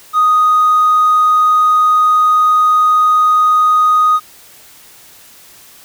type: tone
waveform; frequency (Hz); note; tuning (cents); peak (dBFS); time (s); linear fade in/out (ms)
triangle; 1244.5; D#6; 0; -4; 0.13-4.2; 50
effects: tanh soft clip ceiling -4 dBFS + white hiss -41 dBFS RMS until 5.84 s